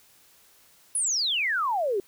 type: exponential sweep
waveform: sine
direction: down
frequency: 10750 to 370 Hz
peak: -23 dBFS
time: 0.95-2 s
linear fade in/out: 2 ms
effects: white hiss -58 dBFS RMS until 2.07 s